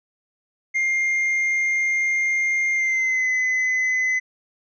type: tone with pitch glide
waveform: triangle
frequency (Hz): 2114 to 2026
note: C7 to B6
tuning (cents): +17 to +44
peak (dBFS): -17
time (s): 0.74-4.2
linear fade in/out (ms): 20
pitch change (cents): -73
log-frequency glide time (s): 2.73-3.3
effects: resampled to 16000 Hz